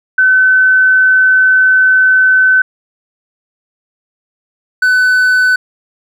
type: tone pair in turn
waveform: sine / triangle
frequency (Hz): 1519 / 1505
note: F#6 / F#6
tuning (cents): +45 / +29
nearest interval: unison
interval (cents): 16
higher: first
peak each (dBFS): -5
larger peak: neither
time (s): 0.18-2.62 / 4.82-5.56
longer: first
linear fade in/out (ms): 5
effects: none